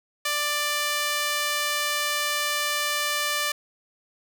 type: tone with high-pass filter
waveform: sawtooth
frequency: 590 Hz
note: D5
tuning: 8 cents sharp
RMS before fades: -26 dBFS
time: 0.25-3.52 s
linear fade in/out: 5 ms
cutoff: 1500 Hz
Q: 0.76
effects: none